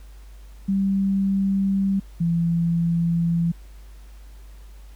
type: tone pair in turn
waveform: sine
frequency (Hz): 194.9 / 168.73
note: G3 / E3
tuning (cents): -10 / +41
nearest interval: major second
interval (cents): 249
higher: first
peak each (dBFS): -18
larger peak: neither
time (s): 0.68-2 / 2.2-3.52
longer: neither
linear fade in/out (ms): 10
effects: added 50 Hz sine -40 dBFS peak until 4.95 s + pink hiss -56 dBFS RMS until 4.95 s